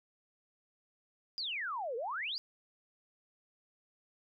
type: exponential two-way sweep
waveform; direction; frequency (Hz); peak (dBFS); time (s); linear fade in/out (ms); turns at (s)
sine; down then up; 4978 to 439.7 to 4978; -35; 1.38-2.38; 0; 1.96
effects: none